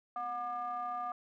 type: ring-modulated tone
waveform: triangle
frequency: 236.8 Hz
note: A#3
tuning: 27 cents sharp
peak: -30 dBFS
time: 0.16-1.12 s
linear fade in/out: 2 ms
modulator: 964 Hz
effects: none